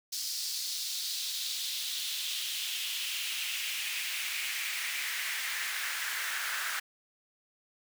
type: noise with high-pass filter sweep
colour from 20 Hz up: pink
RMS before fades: -35 dBFS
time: 0.12-6.8 s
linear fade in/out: 10 ms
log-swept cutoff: 4900 to 1500 Hz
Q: 2.7
effects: none